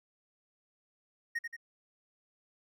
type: tone with echo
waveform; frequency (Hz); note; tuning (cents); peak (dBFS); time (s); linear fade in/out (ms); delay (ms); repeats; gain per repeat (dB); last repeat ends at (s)
triangle; 1864.7; A#6; 0; -29; 1.35-1.39; 10; 88; 2; -5; 1.566
effects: none